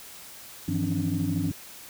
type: tone cluster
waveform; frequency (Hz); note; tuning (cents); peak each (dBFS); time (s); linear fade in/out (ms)
sine; 98.4 / 160.1 / 173 / 267.2 / 291.9; G2 / D#3 / F3 / C4 / D4; +7 / +50 / -16 / +36 / -10; -30; 0.68-1.52; 5
effects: tanh soft clip ceiling -17 dBFS + white hiss -45 dBFS RMS until 1.89 s